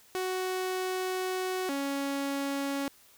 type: tone pair in turn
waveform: sawtooth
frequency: 371.4 / 278.2 Hz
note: F#4 / C#4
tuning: +7 / +6 cents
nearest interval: perfect fourth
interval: 501 cents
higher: first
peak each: -26 dBFS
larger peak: neither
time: 0.15-1.69 / 1.69-2.88 s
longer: first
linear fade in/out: 0 ms
effects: white hiss -59 dBFS RMS until 3.17 s

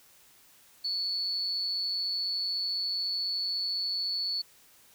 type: tone with amplitude modulation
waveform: sine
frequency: 4435 Hz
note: C#8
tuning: in tune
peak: -26 dBFS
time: 0.84-4.42 s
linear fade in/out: 10 ms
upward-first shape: sine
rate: 186 Hz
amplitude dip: 55%
effects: white hiss -59 dBFS RMS until 4.94 s

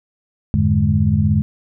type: tone cluster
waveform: sine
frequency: 86.8 / 103.5 / 148.6 / 208.5 Hz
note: F2 / G#2 / D3 / G#3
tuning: -10 / -5 / +21 / +7 cents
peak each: -18 dBFS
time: 0.54-1.42 s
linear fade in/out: 0 ms
effects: none

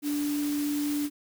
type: tone in noise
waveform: sine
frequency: 292.1 Hz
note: D4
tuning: 9 cents flat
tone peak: -26 dBFS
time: 0.02-1.1 s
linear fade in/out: 50 ms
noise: white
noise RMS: -39 dBFS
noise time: 0.02-1.1 s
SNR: +10 dB
effects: none

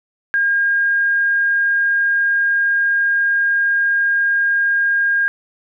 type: tone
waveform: sine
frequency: 1617 Hz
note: G#6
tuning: 47 cents flat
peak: -13 dBFS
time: 0.34-5.28 s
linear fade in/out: 0 ms
effects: none

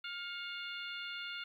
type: harmonic tone with a mistuned harmonic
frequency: 704 Hz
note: F5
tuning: 14 cents sharp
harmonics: 2 / 3 / 4 / 5 / 6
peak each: -44 / -48 / -45 / -48 / -53 dBFS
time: 0.04-1.44 s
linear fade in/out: 5 ms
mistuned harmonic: 3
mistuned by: +54 cents
effects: 12-bit

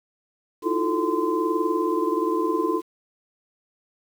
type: tone cluster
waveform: sine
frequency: 316.1 / 337.3 / 356.5 / 439.8 / 1031 Hz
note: D#4 / E4 / F4 / A4 / C6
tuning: +27 / +40 / +36 / -1 / -26 cents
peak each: -27 dBFS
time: 0.62-2.82 s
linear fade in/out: 50 ms
effects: 8-bit

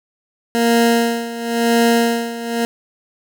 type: tone with tremolo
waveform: 20% pulse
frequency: 233.1 Hz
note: A#3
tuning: in tune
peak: -6 dBFS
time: 0.55-2.65 s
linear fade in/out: 0 ms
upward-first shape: sine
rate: 0.96 Hz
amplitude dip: 80%
effects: none

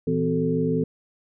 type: tone cluster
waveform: sine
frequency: 114.5 / 162.7 / 254.5 / 373.2 / 439.2 Hz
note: A#2 / E3 / C4 / F#4 / A4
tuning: -31 / -22 / -48 / +15 / -3 cents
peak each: -33 / -25 / -25 / -32 / -25 dBFS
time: 0.07-0.84 s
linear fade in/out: 5 ms
effects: none

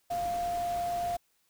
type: tone in noise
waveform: sine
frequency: 698.5 Hz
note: F5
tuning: in tune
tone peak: -29 dBFS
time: 0.1-1.17 s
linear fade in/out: 10 ms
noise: pink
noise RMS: -44 dBFS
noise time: 0.1-1.17 s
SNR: +12 dB
effects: white hiss -72 dBFS RMS until 1.49 s

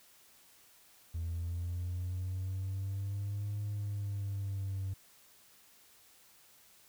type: linear two-way sweep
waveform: triangle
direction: up then down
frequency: 82.41 to 103.9 to 95.6 Hz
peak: -31 dBFS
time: 1.14-4.94 s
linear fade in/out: 10 ms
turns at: 3.61 s
effects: tanh soft clip ceiling -30 dBFS + white hiss -62 dBFS RMS until 6.88 s

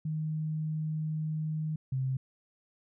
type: tone pair in turn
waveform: sine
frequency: 155.7 / 131.86 Hz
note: D#3 / C3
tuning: +2 / +14 cents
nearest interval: minor third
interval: 288 cents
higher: first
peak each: -30 / -28 dBFS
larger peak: second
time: 0.05-1.76 / 1.92-2.17 s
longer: first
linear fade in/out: 5 ms
effects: none

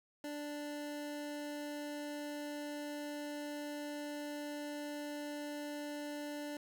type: tone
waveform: 25% pulse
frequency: 293.7 Hz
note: D4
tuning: in tune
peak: -37 dBFS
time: 0.24-6.57 s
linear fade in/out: 2 ms
effects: none

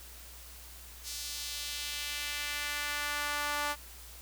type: tone with high-pass filter sweep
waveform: sawtooth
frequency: 292.7 Hz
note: D4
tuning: 6 cents flat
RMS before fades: -36 dBFS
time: 1.03-3.76 s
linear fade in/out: 50 ms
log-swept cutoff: 5200 to 980 Hz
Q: 1.3
effects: added 60 Hz sine -51 dBFS peak until 4.21 s + white hiss -51 dBFS RMS until 4.21 s

